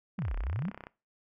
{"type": "exponential two-way sweep", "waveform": "sine", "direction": "down then up", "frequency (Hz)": [220, 36.71, 220], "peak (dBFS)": -30, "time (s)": [0.18, 0.7], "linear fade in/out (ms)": 10, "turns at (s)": 0.36}
{"type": "click train", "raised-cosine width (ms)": 0.5, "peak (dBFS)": -28, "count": 23, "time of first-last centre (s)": [0.19, 0.869], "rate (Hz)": 32.4}
{"effects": ["noise-tail reverb RT60 0.3 s tail -21 dB re dry"]}